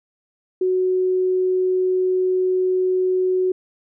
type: tone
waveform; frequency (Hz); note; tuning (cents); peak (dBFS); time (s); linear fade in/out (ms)
sine; 370; F#4; 0; -16; 0.61-3.52; 5
effects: none